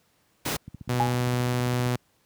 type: noise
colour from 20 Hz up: pink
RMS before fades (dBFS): -28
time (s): 0.45-0.57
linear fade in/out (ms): 10
type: click train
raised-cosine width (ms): 5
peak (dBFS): -25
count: 19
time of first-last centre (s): 0.68-1.864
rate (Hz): 15.2
type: tone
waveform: sawtooth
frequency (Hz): 123.47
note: B2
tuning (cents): 0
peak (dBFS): -19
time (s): 0.89-1.96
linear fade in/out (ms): 5
type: tone with exponential decay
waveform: sine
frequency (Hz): 830.6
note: G#5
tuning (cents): 0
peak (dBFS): -17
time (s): 1-1.21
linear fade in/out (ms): 0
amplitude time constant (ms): 45
effects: pink hiss -66 dBFS RMS until 2.25 s + high-pass 80 Hz 12 dB/octave